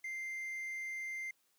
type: tone with quantisation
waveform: triangle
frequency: 2091 Hz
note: C7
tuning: 2 cents flat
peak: -37 dBFS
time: 0.04-1.31 s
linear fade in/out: 5 ms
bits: 11
effects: white hiss -75 dBFS RMS until 1.58 s + high-pass 150 Hz 12 dB/octave